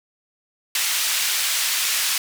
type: band-pass noise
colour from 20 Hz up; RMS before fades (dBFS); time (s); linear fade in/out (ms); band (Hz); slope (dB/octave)
pink; -22; 0.75-2.18; 2; 2300 to 16000; 12
effects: none